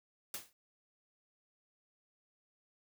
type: noise with exponential decay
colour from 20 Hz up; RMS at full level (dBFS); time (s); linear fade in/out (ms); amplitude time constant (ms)
white; -38; 0.34-0.53; 1; 41
effects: none